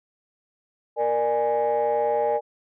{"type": "tone cluster", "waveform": "sine", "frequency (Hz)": [466.3, 597, 828], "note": ["A#4", "D5", "G#5"], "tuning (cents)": [1, 28, -5], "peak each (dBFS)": -23, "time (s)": [0.96, 2.41], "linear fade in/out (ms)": 50, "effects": ["tanh soft clip ceiling -15 dBFS"]}